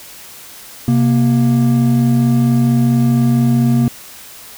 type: tone pair together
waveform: triangle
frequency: 130.81 / 235.2 Hz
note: C3 / A#3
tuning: 0 / +16 cents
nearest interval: minor seventh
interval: 1016 cents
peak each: -11 / -10 dBFS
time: 0.88-3.88 s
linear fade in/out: 2 ms
effects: white hiss -36 dBFS RMS until 4.57 s